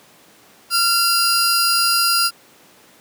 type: tone pair together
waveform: sawtooth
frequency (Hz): 1379 / 4886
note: F6 / D#8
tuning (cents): -22 / -32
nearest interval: octave + minor seventh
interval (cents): 2190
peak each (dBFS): -14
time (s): 0.7-2.31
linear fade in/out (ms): 50
effects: pink hiss -49 dBFS RMS until 3 s + high-pass 200 Hz 12 dB/octave